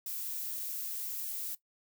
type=noise; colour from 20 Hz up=violet; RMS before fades=-38 dBFS; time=0.06-1.55 s; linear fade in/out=5 ms; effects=noise-tail reverb RT60 0.1 s tail -17 dB re dry